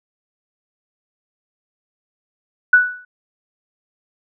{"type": "tone with exponential decay", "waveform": "sine", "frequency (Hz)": 1480, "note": "F#6", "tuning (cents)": 0, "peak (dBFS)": -4, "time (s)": [2.73, 3.05], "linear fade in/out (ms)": 5, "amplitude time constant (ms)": 69, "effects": []}